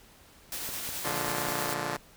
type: noise with tremolo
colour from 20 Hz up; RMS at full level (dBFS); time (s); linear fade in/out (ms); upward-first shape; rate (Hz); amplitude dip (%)
white; -35; 0.52-1.74; 2; sine; 9.4; 25
type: click train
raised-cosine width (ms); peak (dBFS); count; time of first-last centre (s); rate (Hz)
2; -29; 6; 0.69-1.69; 5
type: chord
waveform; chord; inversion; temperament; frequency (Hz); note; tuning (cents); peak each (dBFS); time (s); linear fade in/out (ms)
5% pulse; Bb dominant seventh; none; just; 116.54 / 145.68 / 174.81 / 209.8; Bb2 / D3 / F3 / Ab3; 0 / -14 / +2 / +18; -28 / -23 / -27 / -29; 1.04-1.97; 10
effects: pink hiss -56 dBFS RMS until 2.16 s